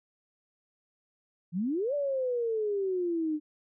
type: exponential two-way sweep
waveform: sine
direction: up then down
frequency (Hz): 161.2 to 587.3 to 298.4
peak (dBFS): -27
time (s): 1.52-3.4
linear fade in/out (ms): 50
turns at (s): 1.94
effects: none